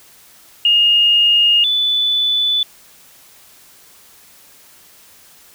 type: tone pair in turn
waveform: sine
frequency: 2845 / 3483 Hz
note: F7 / A7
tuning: +31 / -18 cents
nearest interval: major third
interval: 351 cents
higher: second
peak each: -9 / -13 dBFS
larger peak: first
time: 0.65-1.64 / 1.64-2.63 s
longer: neither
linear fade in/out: 2 ms
effects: white hiss -46 dBFS RMS until 5.54 s